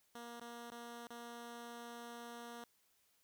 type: tone with dropouts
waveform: 10% pulse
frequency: 236.4 Hz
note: A#3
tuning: 24 cents sharp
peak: -40 dBFS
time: 0.15-2.64 s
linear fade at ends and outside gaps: 2 ms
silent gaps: 0.399-0.412 / 0.704-0.717 / 1.071-1.104 s
effects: white hiss -75 dBFS RMS until 3.23 s